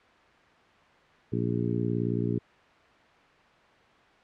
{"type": "harmonic tone", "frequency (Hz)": 58.7, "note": "A#1", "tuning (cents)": 13, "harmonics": [2, 3, 4, 5, 6, 7], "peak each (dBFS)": [-30, -32, -33, -34, -35, -35], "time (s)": [1.32, 2.39], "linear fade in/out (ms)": 10, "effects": ["white hiss -57 dBFS RMS until 4.23 s", "low-pass 2000 Hz 12 dB/octave"]}